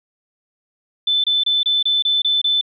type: tone bursts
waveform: sine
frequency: 3520 Hz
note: A7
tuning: in tune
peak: -14 dBFS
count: 8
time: 1.07-2.612 s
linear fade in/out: 5 ms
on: 170 ms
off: 26 ms
effects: none